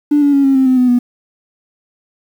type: tone with pitch steps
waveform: triangle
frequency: 293.2 / 285.7 / 278.3 / 271.2 / 264.2 / 257.5 / 250.9 / 244.4 Hz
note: D4 / D4 / C#4 / C#4 / C4 / C4 / B3 / B3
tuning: -3 / -48 / +7 / -38 / +17 / -28 / +28 / -18 cents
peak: -4 dBFS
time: 0.11-0.99 s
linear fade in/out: 10 ms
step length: 110 ms
effects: tanh soft clip ceiling -5 dBFS + 7-bit